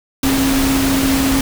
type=tone in noise; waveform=sine; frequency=269.7 Hz; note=C#4; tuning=47 cents flat; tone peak=-14 dBFS; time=0.23-1.41 s; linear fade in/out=2 ms; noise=pink; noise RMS=-19 dBFS; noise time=0.23-1.41 s; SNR=+2 dB; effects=none